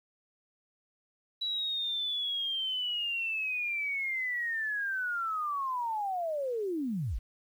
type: linear sweep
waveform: sine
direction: down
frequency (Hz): 3932 to 34.65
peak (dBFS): -30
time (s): 1.41-7.19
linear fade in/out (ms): 10
effects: 10-bit